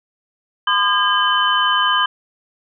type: tone cluster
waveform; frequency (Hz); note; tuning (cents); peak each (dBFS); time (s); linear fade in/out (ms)
sine; 1018 / 1215 / 1619 / 3044; C6 / D#6 / G#6 / F#7; -48 / -42 / -45 / +48; -19; 0.67-2.06; 5
effects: none